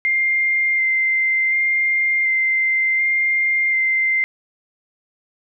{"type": "tone with vibrato", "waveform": "sine", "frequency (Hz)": 2096, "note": "C7", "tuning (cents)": 2, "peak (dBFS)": -15, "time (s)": [0.05, 4.24], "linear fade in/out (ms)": 0, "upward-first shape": "square", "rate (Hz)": 0.68, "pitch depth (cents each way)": 10, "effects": []}